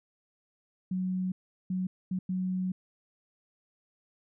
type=tone bursts at uneven times; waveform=sine; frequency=185 Hz; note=F#3; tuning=in tune; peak=-28 dBFS; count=4; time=0.91-1.32 / 1.7-1.87 / 2.11-2.19 / 2.29-2.72 s; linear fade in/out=5 ms; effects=none